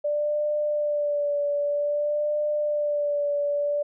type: tone with vibrato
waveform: sine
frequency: 587.3 Hz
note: D5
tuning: in tune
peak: -22 dBFS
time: 0.04-3.83 s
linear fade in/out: 10 ms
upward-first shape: sine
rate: 0.52 Hz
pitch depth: 29 cents each way
effects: none